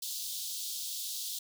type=high-pass noise; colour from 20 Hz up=pink; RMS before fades=-38 dBFS; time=0.02-1.39 s; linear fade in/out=5 ms; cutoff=3400 Hz; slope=48 dB/octave; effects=none